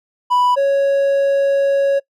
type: tone pair in turn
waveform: triangle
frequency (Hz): 987.8 / 554.4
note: B5 / C#5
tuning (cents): 0 / 0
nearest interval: minor seventh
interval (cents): 1000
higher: first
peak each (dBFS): -10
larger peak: neither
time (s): 0.3-0.56 / 0.56-2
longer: second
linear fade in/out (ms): 20
effects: noise-tail reverb RT60 0.1 s tail -23 dB re dry